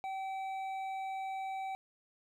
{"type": "tone with hard clipping", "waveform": "sine", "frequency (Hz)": 769, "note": "G5", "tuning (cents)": -33, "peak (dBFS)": -38, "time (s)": [0.04, 1.75], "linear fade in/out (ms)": 0, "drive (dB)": 7, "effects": []}